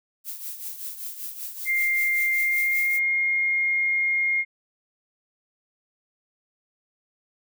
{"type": "noise with tremolo", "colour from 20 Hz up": "violet", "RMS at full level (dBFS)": -32, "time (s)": [0.24, 3], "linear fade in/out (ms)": 50, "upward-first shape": "triangle", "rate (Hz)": 5.2, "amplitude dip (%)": 70}
{"type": "tone with pitch glide", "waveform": "sine", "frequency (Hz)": [2100, 2134], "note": ["C7", "C7"], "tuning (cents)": [6, 34], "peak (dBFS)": -20, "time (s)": [1.65, 4.45], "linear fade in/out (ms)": 50, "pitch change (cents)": 28, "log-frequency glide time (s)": [2.23, 3.08]}
{"effects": []}